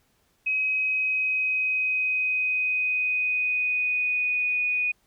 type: tone with pitch glide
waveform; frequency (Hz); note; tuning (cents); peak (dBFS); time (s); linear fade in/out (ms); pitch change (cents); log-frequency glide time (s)
sine; 2538 to 2476; D#7 to D#7; +34 to -9; -22; 0.46-4.92; 10; -43; 0.59-4.55
effects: pink hiss -67 dBFS RMS until 5.06 s

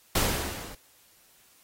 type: noise with level ramp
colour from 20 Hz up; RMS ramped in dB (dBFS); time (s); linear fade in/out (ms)
pink; -23 to -45; 0.15-0.75; 5
effects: white hiss -60 dBFS RMS until 1.63 s + AAC 48 kbps

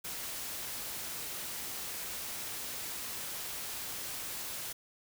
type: noise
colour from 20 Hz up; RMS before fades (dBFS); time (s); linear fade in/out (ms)
white; -40; 0.04-4.73; 10
effects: none

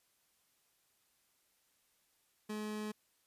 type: tone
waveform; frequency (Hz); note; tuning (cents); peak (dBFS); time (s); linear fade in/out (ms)
30% pulse; 212.6; G#3; +41; -36; 2.49-2.92; 10
effects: white hiss -75 dBFS RMS until 3.26 s + resampled to 32000 Hz

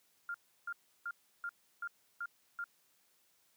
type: tone bursts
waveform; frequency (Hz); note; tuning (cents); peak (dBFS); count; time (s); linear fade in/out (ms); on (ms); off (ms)
sine; 1400; F6; +4; -37; 7; 0.29-2.641; 2; 53; 330
effects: white hiss -72 dBFS RMS until 3.56 s + high-pass 100 Hz 12 dB/octave

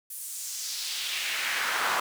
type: noise with high-pass filter sweep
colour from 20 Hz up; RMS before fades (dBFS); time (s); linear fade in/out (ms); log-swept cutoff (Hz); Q
brown; -31; 0.1-2; 5; 11000 to 1000; 1.7
effects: none

